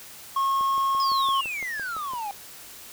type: tone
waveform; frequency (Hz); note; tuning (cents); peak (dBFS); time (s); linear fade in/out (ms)
triangle; 1086; C#6; -36; -19; 0.36-1.41; 5
type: click train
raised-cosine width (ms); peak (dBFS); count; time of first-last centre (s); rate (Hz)
1; -27; 10; 0.61-2.135; 5.9
type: exponential sweep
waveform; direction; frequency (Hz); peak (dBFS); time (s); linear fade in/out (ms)
triangle; down; 5190 to 787; -27; 1-2.31; 0
effects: white hiss -44 dBFS RMS until 2.92 s